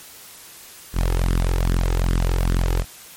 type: tone with flanger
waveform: sawtooth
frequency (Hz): 43.65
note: F1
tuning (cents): 0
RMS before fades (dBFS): -19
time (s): 0.93-2.85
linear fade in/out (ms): 50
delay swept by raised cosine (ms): 0.58 to 2.38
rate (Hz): 2.5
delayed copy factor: +0.6
effects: white hiss -42 dBFS RMS until 3.16 s + MP3 64 kbps